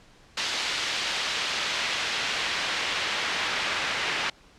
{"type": "noise with band-pass filter sweep", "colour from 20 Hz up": "pink", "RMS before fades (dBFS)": -28, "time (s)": [0.37, 4.3], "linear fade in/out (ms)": 5, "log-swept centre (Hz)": [3800, 2200], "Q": 0.81, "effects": ["pink hiss -55 dBFS RMS until 4.58 s", "low-pass 6000 Hz 12 dB/octave"]}